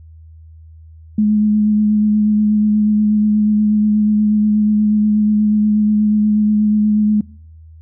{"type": "tone with vibrato", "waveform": "sine", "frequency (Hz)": 211.4, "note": "G#3", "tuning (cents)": 31, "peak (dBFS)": -10, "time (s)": [1.18, 7.21], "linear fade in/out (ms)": 5, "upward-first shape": "sine", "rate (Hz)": 8.3, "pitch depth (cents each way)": 14, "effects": ["noise-tail reverb RT60 0.6 s tail -24 dB re dry", "added 80 Hz sine -37 dBFS peak until 7.81 s"]}